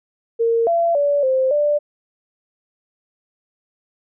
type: tone with pitch steps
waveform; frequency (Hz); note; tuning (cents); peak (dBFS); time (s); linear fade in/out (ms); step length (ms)
sine; 460.5 / 678 / 575 / 523 / 589; A#4 / E5 / D5 / C5 / D5; -21 / +49 / -37 / -1 / +5; -14; 0.39-1.79; 20; 280
effects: none